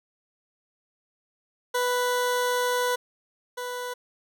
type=tone pair in turn; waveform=20% pulse; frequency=493.9 / 493.9 Hz; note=B4 / B4; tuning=0 / 0 cents; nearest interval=unison; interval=0 cents; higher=neither; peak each=-18 / -26 dBFS; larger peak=first; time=1.74-2.96 / 3.57-3.94 s; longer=first; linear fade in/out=10 ms; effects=none